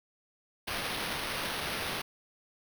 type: noise with sample-and-hold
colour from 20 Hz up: blue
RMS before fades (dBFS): -35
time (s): 0.67-2.02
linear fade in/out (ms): 10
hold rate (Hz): 7350
effects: none